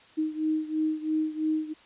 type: beating tone pair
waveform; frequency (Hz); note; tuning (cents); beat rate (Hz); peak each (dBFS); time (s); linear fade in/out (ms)
sine; 311.1 / 314.1; D#4 / D#4; 0 / +16; 3; -27 / -30; 0.17-1.74; 20
effects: white hiss -55 dBFS RMS until 1.85 s + resampled to 8000 Hz